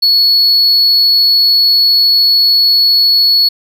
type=tone; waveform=triangle; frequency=4387 Hz; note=C#8; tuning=19 cents flat; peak=-5 dBFS; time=0.02-3.49 s; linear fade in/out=10 ms; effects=none